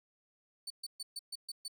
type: tone bursts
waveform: 30% pulse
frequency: 4506 Hz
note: C#8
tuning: 28 cents sharp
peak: -36 dBFS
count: 7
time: 0.67-1.681 s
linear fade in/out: 5 ms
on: 33 ms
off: 130 ms
effects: none